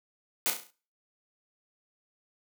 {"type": "noise with echo", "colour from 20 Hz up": "white", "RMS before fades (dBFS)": -27, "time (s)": [0.46, 0.5], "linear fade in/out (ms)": 0, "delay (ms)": 34, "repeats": 6, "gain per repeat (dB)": -6, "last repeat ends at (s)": 0.704, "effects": ["noise-tail reverb RT60 0.4 s tail -21 dB re dry", "high-pass 200 Hz 12 dB/octave"]}